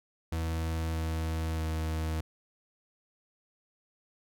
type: tone with pitch steps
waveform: 40% pulse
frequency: 81.3 / 80.41 / 79.53 Hz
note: E2 / E2 / D#2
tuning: -23 / -42 / +38 cents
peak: -29 dBFS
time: 0.32-2.21 s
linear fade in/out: 5 ms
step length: 630 ms
effects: none